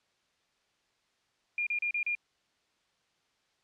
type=tone bursts; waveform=sine; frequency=2412 Hz; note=D7; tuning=46 cents sharp; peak=-28 dBFS; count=5; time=1.58-2.151 s; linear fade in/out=2 ms; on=87 ms; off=34 ms; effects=white hiss -73 dBFS RMS until 3.63 s + low-pass 5000 Hz 12 dB/octave